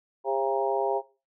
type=harmonic tone with a mistuned harmonic; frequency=134.1 Hz; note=C3; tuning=43 cents sharp; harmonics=3 / 4 / 5 / 6 / 7; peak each=-29 / -30 / -31 / -32 / -32 dBFS; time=0.24-1.02 s; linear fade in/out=50 ms; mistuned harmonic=5; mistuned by=+23 cents; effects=noise-tail reverb RT60 0.3 s tail -17 dB re dry